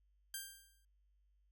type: tone with exponential decay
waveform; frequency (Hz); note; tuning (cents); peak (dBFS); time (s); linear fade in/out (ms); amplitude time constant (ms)
5% pulse; 1586; G6; +20; -29; 0.34-0.85; 2; 110
effects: added 50 Hz sine -70 dBFS peak until 1.51 s